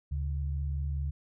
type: tone pair together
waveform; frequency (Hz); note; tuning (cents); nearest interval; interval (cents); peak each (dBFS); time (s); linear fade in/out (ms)
sine; 73.42 / 138.6; D2 / C#3; 0 / 0; major seventh; 1100; -30 / -37; 0.11-1.11; 10
effects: none